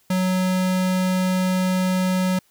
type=tone; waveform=square; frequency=185 Hz; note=F#3; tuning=in tune; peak=-19 dBFS; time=0.1-2.39 s; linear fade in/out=5 ms; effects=white hiss -61 dBFS RMS until 2.5 s